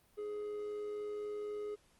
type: tone with amplitude modulation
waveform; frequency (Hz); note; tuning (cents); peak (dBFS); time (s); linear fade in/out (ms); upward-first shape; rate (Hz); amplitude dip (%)
triangle; 418.1; G#4; +12; -35; 0.17-1.76; 20; sine; 104; 30
effects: pink hiss -69 dBFS RMS until 1.99 s + Opus 32 kbps